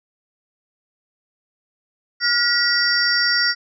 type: tone cluster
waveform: sine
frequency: 1423 / 1924 / 4689 / 5490 Hz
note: F6 / B6 / D8 / F8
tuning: +32 / -46 / -4 / -31 cents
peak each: -21 dBFS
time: 2.2-3.55 s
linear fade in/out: 50 ms
effects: none